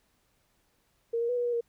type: tone with pitch steps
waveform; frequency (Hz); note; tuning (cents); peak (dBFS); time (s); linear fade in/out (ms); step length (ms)
sine; 463.9 / 469.1 / 491.3 / 483.8 / 480.6 / 469; A#4 / A#4 / B4 / B4 / B4 / A#4; -8 / +11 / -9 / -36 / -47 / +11; -26; 1.13-1.61; 10; 80
effects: pink hiss -71 dBFS RMS until 1.68 s